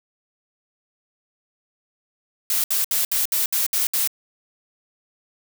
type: noise bursts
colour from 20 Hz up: blue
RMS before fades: -21 dBFS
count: 8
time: 2.5-4.075 s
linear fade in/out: 2 ms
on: 140 ms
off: 65 ms
effects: none